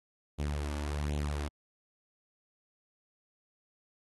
sawtooth tone with flanger, 73.42 Hz, D2, in tune, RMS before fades -34 dBFS, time 0.38-1.49 s, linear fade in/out 20 ms, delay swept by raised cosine 0.28 to 3.48 ms, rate 1.3 Hz, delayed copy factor +0.55, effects AAC 32 kbps

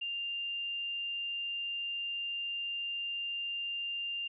sine tone, 2794 Hz, F7, in tune, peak -34 dBFS, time 0.01-4.28 s, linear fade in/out 10 ms, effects none

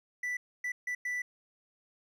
triangle tone bursts at uneven times, 1975.5 Hz, B6, in tune, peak -30 dBFS, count 4, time 0.23-0.37 / 0.64-0.72 / 0.87-0.95 / 1.05-1.22 s, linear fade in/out 5 ms, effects none

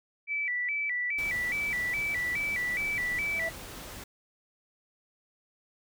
sine tone with vibrato, 2130 Hz, C7, 30 cents sharp, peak -28 dBFS, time 0.27-3.51 s, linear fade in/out 50 ms, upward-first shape square, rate 2.4 Hz, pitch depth 140 cents each way
pink noise, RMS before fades -43 dBFS, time 1.18-4.04 s, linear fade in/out 5 ms
sine tone with exponential growth, 659.3 Hz, E5, in tune, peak -31 dBFS, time 3.16-3.49 s, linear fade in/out 5 ms, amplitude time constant 71 ms
effects none

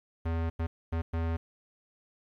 square tone bursts at uneven times, 82.5 Hz, E2, 2 cents sharp, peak -29 dBFS, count 4, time 0.25-0.5 / 0.59-0.67 / 0.92-1.02 / 1.13-1.37 s, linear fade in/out 10 ms, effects low-pass 2000 Hz 12 dB/octave + 11-bit

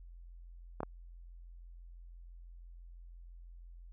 clicks, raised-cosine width 1 ms, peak -22 dBFS, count 2, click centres 0.805 / 0.832 s, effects added 43 Hz sine -49 dBFS peak until 3.92 s

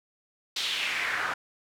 pink noise with band-pass filter sweep, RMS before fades -30 dBFS, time 0.56-1.34 s, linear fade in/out 5 ms, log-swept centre 3900 to 1300 Hz, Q 3, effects none

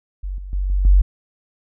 sine tone with level steps, 47.12 Hz, F#1, 32 cents sharp, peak -23 / -29 / -18 / -15 / -8 dBFS, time 0.23-1.02 s, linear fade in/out 10 ms, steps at 0.38 / 0.53 / 0.7 / 0.85 s, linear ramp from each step 2 ms, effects none

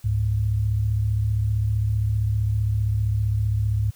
sine tone pair together, 70.5 / 105.82 Hz, C#2 / G#2, +30 / +33 cents, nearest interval perfect fifth, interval 703 cents, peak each -26 / -20 dBFS, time 0.04-3.91 s, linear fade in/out 10 ms, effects white hiss -55 dBFS RMS until 3.95 s

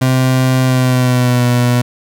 30% pulse tone with pitch glide, 129.5 to 122.51 Hz, C3 to B2, -17 to -14 cents, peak -7 dBFS, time 0.01-1.82 s, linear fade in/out 10 ms, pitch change -97 cents, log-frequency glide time 0.64-1.47 s, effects none

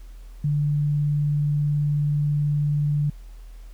sine tone, 146.9 Hz, D3, 1 cent sharp, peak -19 dBFS, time 0.44-3.1 s, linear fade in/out 5 ms, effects added 41 Hz sine -38 dBFS peak until 3.73 s + pink hiss -58 dBFS RMS until 3.73 s

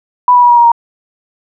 sine tone with pitch steps, 989 / 978.2 / 967.5 / 957 / 946.5 / 936.2 Hz, B5 / B5 / B5 / A#5 / A#5 / A#5, +2 / -17 / -36 / +45 / +26 / +7 cents, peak -3 dBFS, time 0.28-0.718 s, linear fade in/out 2 ms, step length 73 ms, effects none

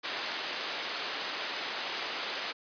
white band-pass noise, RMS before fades -36 dBFS, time 0.03-2.53 s, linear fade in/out 20 ms, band 360 to 4400 Hz, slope 12 dB/octave, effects resampled to 11025 Hz

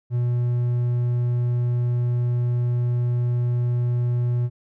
triangle tone, 121.4 Hz, B2, 29 cents flat, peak -17 dBFS, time 0.1-4.5 s, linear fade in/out 50 ms, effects none

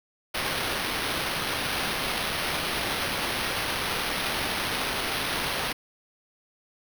white noise with sample-and-hold, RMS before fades -29 dBFS, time 0.34-5.73 s, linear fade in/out 10 ms, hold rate 7350 Hz, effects none

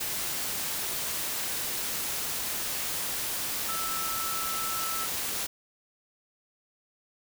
sine tone in noise, 1318.5 Hz, E6, in tune, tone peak -34 dBFS, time 3.68-5.06 s, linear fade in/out 10 ms, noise white, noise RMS -32 dBFS, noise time 0-5.47 s, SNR -5 dB, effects none

